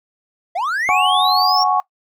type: linear sweep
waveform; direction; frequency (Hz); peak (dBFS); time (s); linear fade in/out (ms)
triangle; up; 641 to 5588; -16; 0.55-1.64; 10
type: chord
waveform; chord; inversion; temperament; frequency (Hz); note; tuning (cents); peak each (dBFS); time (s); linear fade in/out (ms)
sine; F# suspended second; none; equal; 740 / 830.6 / 1108.7; F#5 / G#5 / C#6; 0 / 0 / 0; -17 / -19 / -17; 0.89-1.8; 0
effects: noise-tail reverb RT60 0.1 s tail -21 dB re dry